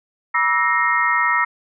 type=tone cluster; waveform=sine; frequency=966 / 1171 / 1310 / 1865 / 2129 Hz; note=B5 / D6 / E6 / A#6 / C7; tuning=-39 / -5 / -11 / 0 / +30 cents; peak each=-22 / -28 / -20 / -19 / -23 dBFS; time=0.34-1.45 s; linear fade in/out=10 ms; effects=none